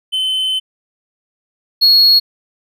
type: tone pair in turn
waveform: triangle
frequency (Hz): 3057 / 4323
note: G7 / C#8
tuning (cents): -44 / -44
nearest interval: tritone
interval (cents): 600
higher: second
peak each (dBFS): -13 / -5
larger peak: second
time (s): 0.12-0.6 / 1.81-2.2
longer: first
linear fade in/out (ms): 20
effects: none